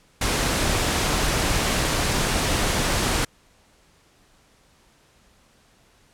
pink noise, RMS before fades -22 dBFS, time 0.21-3.25 s, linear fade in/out 5 ms, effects pink hiss -58 dBFS RMS until 6.13 s + low-pass 10000 Hz 12 dB/octave

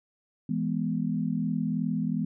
sine chord, E major, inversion none, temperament equal, 164.81 / 207.7 / 246.9 Hz, E3 / G#3 / B3, 0 / 0 / 0 cents, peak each -30 dBFS, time 0.49-2.25 s, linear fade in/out 5 ms, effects none

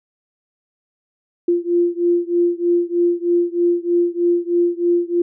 sine beating tone pair, 345.9 / 349.1 Hz, F4 / F4, -17 / -1 cents, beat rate 3.2 Hz, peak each -17 / -18 dBFS, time 1.48-5.22 s, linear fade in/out 5 ms, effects none

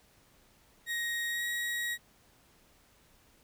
35% pulse tone with pitch glide, 1879 to 1900.8 Hz, A#6 to A#6, +13 to +33 cents, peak -30 dBFS, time 0.86-1.98 s, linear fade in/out 50 ms, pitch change +20 cents, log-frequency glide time 1.29-1.44 s, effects pink hiss -64 dBFS RMS until 3.43 s

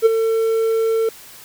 triangle tone with ADSR envelope, 450 Hz, A4, 39 cents sharp, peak -4 dBFS, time 0.02-1.09 s, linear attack 38 ms, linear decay 19 ms, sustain -9 dB, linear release 3 ms, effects white hiss -41 dBFS RMS until 1.44 s

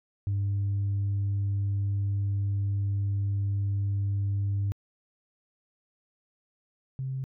sine tone pair in turn, 99.8 / 132.3 Hz, G2 / C3, +32 / +20 cents, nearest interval perfect fourth, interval 488 cents, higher second, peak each -23 / -29 dBFS, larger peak first, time 0.27-4.72 / 6.99-7.24 s, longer first, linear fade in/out 0 ms, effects tanh soft clip ceiling -23 dBFS

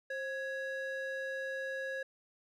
triangle ring-modulated tone, 1100 Hz, C#6, 14 cents flat, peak -31 dBFS, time 0.1-2.03 s, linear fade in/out 5 ms, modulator 568 Hz, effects none

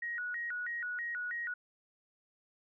sine tone with vibrato, 1661.2 Hz, G#6, in tune, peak -35 dBFS, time 0.02-1.54 s, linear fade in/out 5 ms, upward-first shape square, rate 3.1 Hz, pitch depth 220 cents each way, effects none

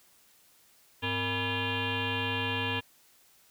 sine tone with frequency modulation, 1342 Hz, E6, 31 cents sharp, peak -28 dBFS, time 1.02-2.81 s, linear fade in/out 20 ms, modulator 361 Hz, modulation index 5.3, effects white hiss -62 dBFS RMS until 3.5 s

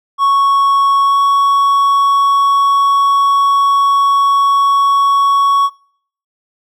triangle tone with pitch glide, 1108.7 to 1115.1 Hz, C#6 to C#6, 0 to +10 cents, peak -6 dBFS, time 0.18-5.7 s, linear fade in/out 50 ms, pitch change +10 cents, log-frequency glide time 1.03-1.2 s, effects noise-tail reverb RT60 0.6 s tail -24 dB re dry

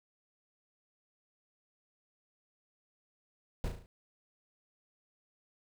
brown noise with echo, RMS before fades -33 dBFS, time 3.64-3.68 s, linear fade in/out 0 ms, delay 36 ms, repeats 5, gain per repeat -5 dB, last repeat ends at 3.86 s, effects none

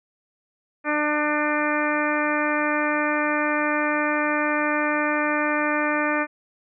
harmonic tone, 299 Hz, D4, 31 cents sharp, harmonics 1 / 2 / 3 / 4 / 5 / 6 / 7 / 8, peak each -26 / -27 / -30 / -28 / -29 / -28 / -33 / -31 dBFS, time 0.84-6.27 s, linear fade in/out 50 ms, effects none

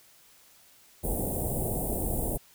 pink band-stop noise, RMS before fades -30 dBFS, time 1.03-2.38 s, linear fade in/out 20 ms, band 770 to 8700 Hz, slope 48 dB/octave, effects white hiss -58 dBFS RMS until 2.54 s

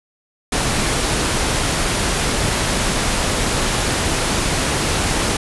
pink low-pass noise, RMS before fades -19 dBFS, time 0.52-5.37 s, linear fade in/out 5 ms, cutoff 11000 Hz, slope 96 dB/octave, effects none

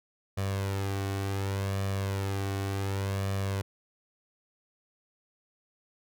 sawtooth tone with flanger, 98 Hz, G2, in tune, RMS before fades -31 dBFS, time 0.37-3.62 s, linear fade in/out 10 ms, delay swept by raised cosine 1.7 to 2.7 ms, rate 0.68 Hz, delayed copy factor +0.55, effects none

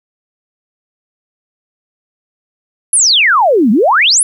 sine exponential two-way sweep, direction down then up, 11040 to 196 to 11040 Hz, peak -6 dBFS, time 2.93-4.23 s, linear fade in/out 2 ms, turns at 3.71 s, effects 8-bit

